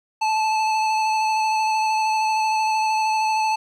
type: tone with vibrato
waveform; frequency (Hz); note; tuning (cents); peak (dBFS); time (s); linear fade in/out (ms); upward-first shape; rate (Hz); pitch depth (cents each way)
square; 872; A5; -16; -19; 0.21-3.56; 10; square; 13; 12
effects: low-pass 6000 Hz 12 dB/octave + 10-bit